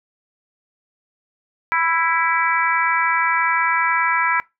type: harmonic tone with a mistuned harmonic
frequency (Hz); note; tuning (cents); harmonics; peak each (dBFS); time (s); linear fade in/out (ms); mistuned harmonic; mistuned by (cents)
329.6; E4; 0; 3 / 4 / 5 / 6 / 7; -21 / -22 / -23 / -24 / -24; 1.72-4.4; 0; 4; +16
effects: noise-tail reverb RT60 0.2 s tail -21 dB re dry